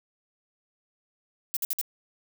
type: noise bursts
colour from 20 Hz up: violet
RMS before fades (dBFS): -28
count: 4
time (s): 1.54-1.813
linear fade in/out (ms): 0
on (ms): 27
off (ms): 55
effects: none